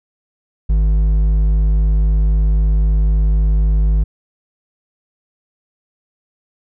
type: tone with hard clipping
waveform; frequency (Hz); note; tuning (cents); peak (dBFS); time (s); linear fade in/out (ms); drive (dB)
triangle; 51.91; G#1; 0; -12; 0.69-4.04; 10; 9
effects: none